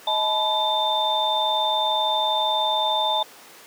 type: tone cluster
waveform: sine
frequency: 629 / 862 / 994 / 3584 Hz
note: D#5 / A5 / B5 / A7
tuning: +19 / -36 / +11 / +31 cents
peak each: -27 / -23 / -30 / -23 dBFS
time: 0.07-3.23 s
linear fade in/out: 5 ms
effects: pink hiss -45 dBFS RMS until 3.66 s + high-pass 400 Hz 12 dB/octave